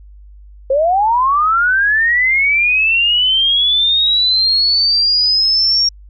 sine linear sweep, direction up, 517 to 5588 Hz, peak -10 dBFS, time 0.7-5.89 s, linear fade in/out 5 ms, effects added 50 Hz sine -36 dBFS peak until 6.09 s

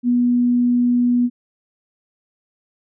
sine tone, 243.7 Hz, B3, 23 cents flat, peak -13 dBFS, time 0.03-1.3 s, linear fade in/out 50 ms, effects none

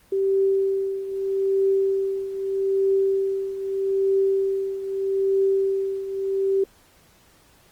sine tone with tremolo, 388.8 Hz, G4, 14 cents flat, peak -16 dBFS, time 0.12-6.64 s, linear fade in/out 5 ms, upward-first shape triangle, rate 0.8 Hz, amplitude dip 75%, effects pink hiss -56 dBFS RMS until 7.71 s + Opus 24 kbps

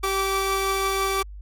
sawtooth tone pair together, 388.5 / 1159.5 Hz, G4 / D6, -16 / -22 cents, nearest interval octave + perfect fifth, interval 1894 cents, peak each -21 dBFS, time 0.03-1.23 s, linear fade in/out 10 ms, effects added 50 Hz sine -36 dBFS peak until 1.41 s + AAC 64 kbps

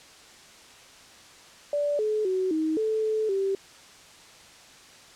sine tone with pitch steps, 582 / 428.6 / 374.1 / 315.2 / 437.4 / 435 / 389.4 Hz, D5 / A4 / F#4 / D#4 / A4 / A4 / G4, -16 / -45 / +19 / +23 / -10 / -20 / -12 cents, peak -23 dBFS, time 1.73-3.55 s, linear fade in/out 2 ms, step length 260 ms, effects white hiss -50 dBFS RMS until 5.15 s + low-pass 7000 Hz 12 dB/octave

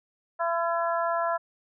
harmonic tone, 337.2 Hz, E4, 39 cents sharp, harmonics 2 / 3 / 4 / 5, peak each -27 / -29 / -31 / -36 dBFS, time 0.39-1.38 s, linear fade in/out 20 ms, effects none

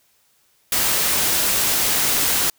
white noise, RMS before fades -19 dBFS, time 0.72-2.5 s, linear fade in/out 2 ms, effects white hiss -61 dBFS RMS until 2.58 s

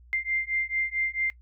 sine beating tone pair, 2093 / 2097.5 Hz, C7 / C7, 0 / +4 cents, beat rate 4.5 Hz, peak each -29 dBFS, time 0.13-1.3 s, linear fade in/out 0 ms, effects noise-tail reverb RT60 0.1 s tail -20 dB re dry + added 60 Hz sine -50 dBFS peak until 1.41 s

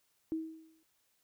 sine tone with exponential decay, 320.5 Hz, E4, 49 cents flat, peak -30 dBFS, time 0.32-0.83 s, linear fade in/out 0 ms, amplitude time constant 110 ms, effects white hiss -75 dBFS RMS until 1.23 s

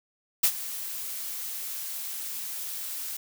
blue noise with ADSR envelope, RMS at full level -19 dBFS, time 0.43-3.17 s, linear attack 10 ms, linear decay 69 ms, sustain -16 dB, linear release 5 ms, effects none

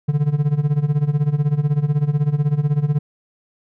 triangle tone with tremolo, 146.83 Hz, D3, in tune, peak -10 dBFS, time 0.08-2.99 s, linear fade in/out 10 ms, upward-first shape sine, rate 16 Hz, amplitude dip 85%, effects none

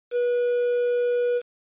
triangle tone with quantisation, 485.7 Hz, B4, 29 cents flat, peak -18 dBFS, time 0.11-1.42 s, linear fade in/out 50 ms, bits 7, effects resampled to 8000 Hz

